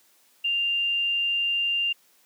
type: tone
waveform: sine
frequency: 2792 Hz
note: F7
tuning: 1 cent flat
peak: -22 dBFS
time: 0.44-1.93 s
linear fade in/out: 10 ms
effects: white hiss -61 dBFS RMS until 2.25 s + high-pass 200 Hz 12 dB/octave